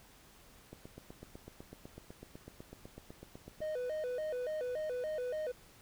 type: click train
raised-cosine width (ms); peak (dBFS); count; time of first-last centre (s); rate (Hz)
2; -34; 24; 0.73-3.605; 8
type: tone with vibrato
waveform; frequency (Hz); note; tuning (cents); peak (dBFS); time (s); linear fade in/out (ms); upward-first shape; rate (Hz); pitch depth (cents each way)
triangle; 554.4; C#5; 0; -33; 3.61-5.52; 10; square; 3.5; 190
effects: pink hiss -60 dBFS RMS until 5.81 s